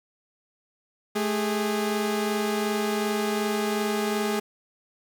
sawtooth tone pair together, 215.6 / 408.5 Hz, A3 / G#4, -35 / -29 cents, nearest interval major seventh, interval 1106 cents, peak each -23 dBFS, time 1.15-4.4 s, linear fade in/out 10 ms, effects none

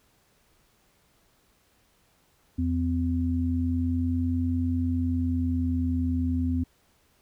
sine tone pair together, 85.1 / 255 Hz, F2 / C4, -44 / -44 cents, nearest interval octave + perfect fifth, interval 1900 cents, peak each -26 dBFS, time 2.58-6.64 s, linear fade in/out 10 ms, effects pink hiss -65 dBFS RMS until 7.21 s

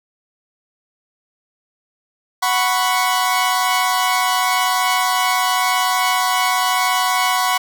sawtooth chord, F# suspended fourth, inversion none, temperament equal, 740 / 987.8 / 1108.7 Hz, F#5 / B5 / C#6, 0 / 0 / 0 cents, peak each -16 dBFS, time 2.42-7.58 s, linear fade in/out 10 ms, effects none

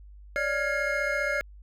triangle tone cluster, 564 / 599 / 1402 / 1662 / 2145 Hz, C#5 / D5 / F6 / G#6 / C7, +30 / +34 / +6 / +1 / +42 cents, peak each -30 dBFS, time 0.36-1.41 s, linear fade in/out 0 ms, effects added 50 Hz sine -45 dBFS peak until 1.62 s

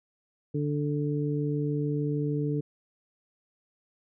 harmonic tone, 146.83 Hz, D3, in tune, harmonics 1 / 2 / 3, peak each -28 / -31 / -33 dBFS, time 0.54-2.61 s, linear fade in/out 10 ms, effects none

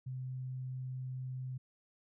sine tone, 128.9 Hz, C3, 26 cents flat, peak -38 dBFS, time 0.06-1.58 s, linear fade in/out 10 ms, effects none

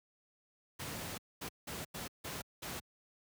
pink noise bursts at uneven times, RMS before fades -42 dBFS, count 6, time 0.79-1.18 / 1.41-1.49 / 1.67-1.85 / 1.94-2.08 / 2.24-2.42 / 2.62-2.8 s, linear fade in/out 10 ms, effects high-pass 80 Hz 12 dB/octave

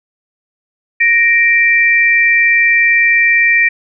sine tone pair together, 1864.4 / 2349 Hz, A#6 / D7, 0 / 0 cents, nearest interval major third, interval 400 cents, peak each -10 dBFS, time 1-3.69 s, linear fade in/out 10 ms, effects none

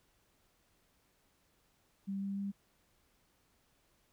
sine tone with pitch steps, 196 / 197.48 / 198.97 Hz, G3 / G3 / G3, 0 / +13 / +26 cents, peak -35 dBFS, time 2.07-2.52 s, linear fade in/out 20 ms, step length 150 ms, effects pink hiss -73 dBFS RMS until 4.12 s

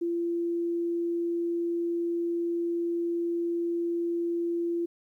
sine tone, 341.3 Hz, F4, 40 cents flat, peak -26 dBFS, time 0.01-4.86 s, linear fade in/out 10 ms, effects 11-bit

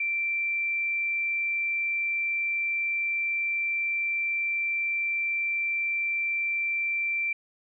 sine tone, 2349 Hz, D7, in tune, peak -25 dBFS, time 0-7.33 s, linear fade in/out 5 ms, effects none

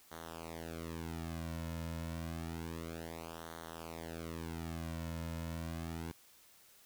sawtooth tone with flanger, 82.41 Hz, E2, in tune, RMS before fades -43 dBFS, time 0.11-6.12 s, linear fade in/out 10 ms, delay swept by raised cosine 0.39 to 2.59 ms, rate 0.29 Hz, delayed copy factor -1, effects white hiss -63 dBFS RMS until 6.85 s

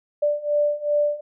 sine beating tone pair, 587.3 / 589.9 Hz, D5 / D5, 0 / +8 cents, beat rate 2.6 Hz, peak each -23 / -21 dBFS, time 0.22-1.21 s, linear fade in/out 10 ms, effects none

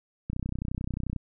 click train, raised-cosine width 5 ms, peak -19 dBFS, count 28, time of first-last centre 0.3-1.163 s, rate 31.3 Hz, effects none

